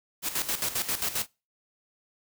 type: noise with tremolo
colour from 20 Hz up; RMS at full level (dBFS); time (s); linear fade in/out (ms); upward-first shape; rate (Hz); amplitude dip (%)
white; -28; 0.22-1.27; 50; square; 7.5; 70
effects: noise-tail reverb RT60 0.3 s tail -26 dB re dry